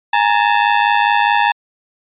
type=ring-modulated tone; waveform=sawtooth; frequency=880 Hz; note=A5; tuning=in tune; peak=-4 dBFS; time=0.13-1.52 s; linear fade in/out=5 ms; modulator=52.4 Hz; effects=resampled to 8000 Hz